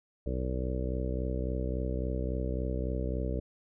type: harmonic tone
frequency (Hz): 63.6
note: C2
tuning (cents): -48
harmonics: 1 / 2 / 3 / 4 / 5 / 6 / 7 / 8 / 9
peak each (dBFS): -32 / -38 / -40 / -42 / -41 / -46 / -40 / -44 / -42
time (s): 0.26-3.4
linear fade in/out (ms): 5
effects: none